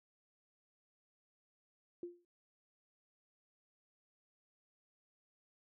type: tone with exponential decay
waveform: sine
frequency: 349.2 Hz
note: F4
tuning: in tune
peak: -38 dBFS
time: 2.03-2.25 s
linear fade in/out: 2 ms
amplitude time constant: 47 ms
effects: noise-tail reverb RT60 0.2 s tail -26 dB re dry